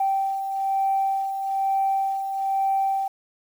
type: beating tone pair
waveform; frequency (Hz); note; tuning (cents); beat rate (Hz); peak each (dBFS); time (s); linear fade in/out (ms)
sine; 778 / 779.1; G5 / G5; -13 / -11; 1.1; -29 / -21; 0-3.08; 5
effects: tanh soft clip ceiling -14 dBFS + 8-bit